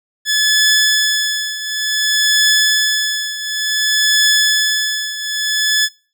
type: tone with tremolo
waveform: 15% pulse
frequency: 1719 Hz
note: A6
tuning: 41 cents flat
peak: -3 dBFS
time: 0.25-5.89 s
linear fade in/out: 50 ms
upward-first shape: triangle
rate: 0.56 Hz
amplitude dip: 80%
effects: noise-tail reverb RT60 0.4 s tail -23 dB re dry